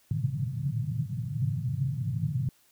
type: band-pass noise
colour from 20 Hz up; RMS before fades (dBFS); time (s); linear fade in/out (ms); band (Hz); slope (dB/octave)
white; -30; 0.11-2.49; 2; 110 to 150; 48
effects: white hiss -64 dBFS RMS until 2.71 s